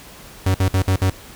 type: tone bursts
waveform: 45% pulse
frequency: 94.1 Hz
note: F#2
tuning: 30 cents sharp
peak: -14 dBFS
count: 5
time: 0.46-1.101 s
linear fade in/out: 5 ms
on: 85 ms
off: 54 ms
effects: pink hiss -41 dBFS RMS until 1.35 s